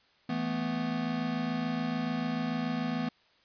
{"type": "chord", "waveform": "square", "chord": "E suspended fourth", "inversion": "none", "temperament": "equal", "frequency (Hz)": [164.81, 220, 246.9], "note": ["E3", "A3", "B3"], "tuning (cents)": [0, 0, 0], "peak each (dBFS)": [-37, -36, -33], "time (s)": [0.29, 3.09], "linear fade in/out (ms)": 5, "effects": ["white hiss -65 dBFS RMS until 3.44 s", "resampled to 11025 Hz"]}